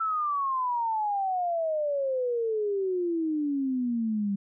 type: exponential sweep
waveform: sine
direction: down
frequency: 1335 to 196 Hz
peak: -25 dBFS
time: 0-4.36 s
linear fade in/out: 10 ms
effects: none